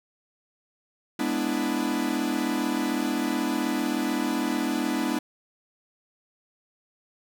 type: chord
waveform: 45% pulse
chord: E dominant seventh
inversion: first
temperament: equal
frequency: 207.7 / 246.9 / 293.7 / 329.6 Hz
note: G#3 / B3 / D4 / E4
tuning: 0 / 0 / 0 / 0 cents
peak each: -33 / -29 / -29 / -31 dBFS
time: 1.19-5.19 s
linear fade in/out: 5 ms
effects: none